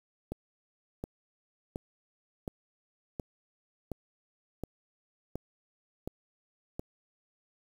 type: click train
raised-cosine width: 2 ms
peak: -22 dBFS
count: 10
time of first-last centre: 0.32-6.795 s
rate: 1.39 Hz
effects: 8-bit